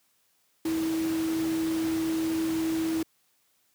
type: tone in noise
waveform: sine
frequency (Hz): 323.4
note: E4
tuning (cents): -33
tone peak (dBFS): -25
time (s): 0.65-3.03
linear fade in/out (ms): 5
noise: pink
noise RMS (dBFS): -38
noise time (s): 0.65-3.03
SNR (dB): +10
effects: white hiss -69 dBFS RMS until 3.74 s + high-pass 100 Hz 12 dB/octave